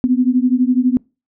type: beating tone pair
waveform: sine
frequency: 246.7 / 258.7 Hz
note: B3 / C4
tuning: -2 / -19 cents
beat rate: 12 Hz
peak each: -14 / -15 dBFS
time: 0.04-0.97 s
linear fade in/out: 0 ms
effects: noise-tail reverb RT60 0.3 s tail -26 dB re dry